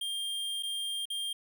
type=tone with dropouts; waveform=square; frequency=3200 Hz; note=G7; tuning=35 cents sharp; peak=-33 dBFS; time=0.01-1.33 s; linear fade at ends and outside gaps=5 ms; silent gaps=0.626-0.632 / 1.055-1.101 s; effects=none